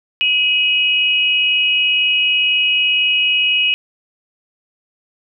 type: tone pair together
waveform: sine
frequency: 2533 / 2909 Hz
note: D#7 / F#7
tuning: +30 / -30 cents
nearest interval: major second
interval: 240 cents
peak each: -15 dBFS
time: 0.21-3.74 s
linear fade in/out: 0 ms
effects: none